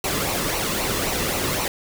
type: noise with flanger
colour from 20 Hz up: pink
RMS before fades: -24 dBFS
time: 0.04-1.68 s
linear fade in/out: 2 ms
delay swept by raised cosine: 0.59 to 1.34 ms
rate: 3.8 Hz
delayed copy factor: -0.55
effects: none